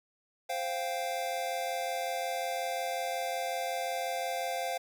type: chord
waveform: square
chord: C suspended fourth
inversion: none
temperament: equal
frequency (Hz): 523.3 / 698.5 / 784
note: C5 / F5 / G5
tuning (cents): 0 / 0 / 0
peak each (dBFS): -38 / -35 / -39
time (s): 0.49-4.78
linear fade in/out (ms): 10
effects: 10-bit